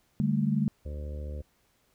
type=chord; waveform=sine; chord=D suspended fourth; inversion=none; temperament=equal with one note detuned; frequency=146.83 / 198.85 / 220 Hz; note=D3 / G3 / A3; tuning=0 / +25 / 0 cents; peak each=-28 dBFS; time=0.2-0.68 s; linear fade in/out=0 ms
type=harmonic tone; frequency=73.9 Hz; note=D2; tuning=11 cents sharp; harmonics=1 / 2 / 3 / 4 / 5 / 6 / 7 / 8; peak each=-34 / -47 / -49 / -53 / -52 / -53 / -47 / -54 dBFS; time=0.85-1.42 s; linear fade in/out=10 ms
effects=pink hiss -69 dBFS RMS until 1.94 s